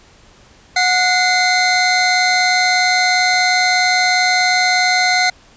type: tone pair together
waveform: 25% pulse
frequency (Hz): 731 / 2068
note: F#5 / C7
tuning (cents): -21 / -21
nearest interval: octave + tritone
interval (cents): 1800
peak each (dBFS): -11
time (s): 0.76-5.3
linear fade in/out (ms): 5
effects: pink hiss -47 dBFS RMS until 5.56 s + resampled to 16000 Hz